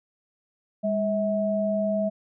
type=tone pair together; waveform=sine; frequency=203.3 / 645.4 Hz; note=G#3 / E5; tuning=-37 / -37 cents; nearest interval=octave + minor sixth; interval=2000 cents; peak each=-26 / -24 dBFS; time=0.83-2.1 s; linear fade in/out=20 ms; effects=none